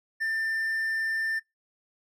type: tone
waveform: triangle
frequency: 1789 Hz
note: A6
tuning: 28 cents sharp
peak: -24 dBFS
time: 0.2-1.4 s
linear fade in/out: 20 ms
effects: noise-tail reverb RT60 0.2 s tail -26 dB re dry